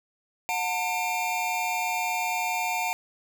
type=tone cluster; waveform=square; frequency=725 / 897 / 2380 Hz; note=F#5 / A5 / D7; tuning=-35 / +33 / +22 cents; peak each=-31 dBFS; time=0.49-2.93 s; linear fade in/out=0 ms; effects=none